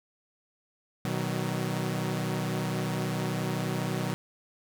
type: chord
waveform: sawtooth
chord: B major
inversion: none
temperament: equal with one note detuned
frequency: 123.47 / 155.56 / 187.36 Hz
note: B2 / D#3 / F#3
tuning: 0 / 0 / +22 cents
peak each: -29 dBFS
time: 1.05-4.14 s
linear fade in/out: 0 ms
effects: none